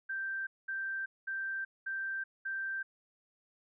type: tone bursts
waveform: sine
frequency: 1568 Hz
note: G6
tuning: in tune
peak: -34 dBFS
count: 5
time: 0.09-2.83 s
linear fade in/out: 10 ms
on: 380 ms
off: 210 ms
effects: none